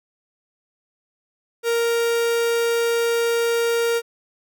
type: tone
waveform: 45% pulse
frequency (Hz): 466.2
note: A#4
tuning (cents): 0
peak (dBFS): -18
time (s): 1.63-4.02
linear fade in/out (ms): 50
effects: none